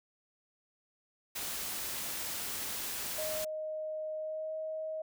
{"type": "noise", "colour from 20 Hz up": "white", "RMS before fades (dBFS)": -38, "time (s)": [1.35, 3.45], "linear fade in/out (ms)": 10}
{"type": "tone with pitch glide", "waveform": "sine", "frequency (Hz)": [622.3, 630.3], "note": ["D#5", "D#5"], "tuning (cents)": [0, 22], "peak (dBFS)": -35, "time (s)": [3.18, 5.02], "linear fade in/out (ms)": 5, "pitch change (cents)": 22, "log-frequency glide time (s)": [4.16, 4.55]}
{"effects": []}